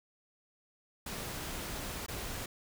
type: noise with dropouts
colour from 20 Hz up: pink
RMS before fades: -40 dBFS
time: 1.06-2.46 s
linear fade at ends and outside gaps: 5 ms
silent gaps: 2.063-2.082 s
effects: none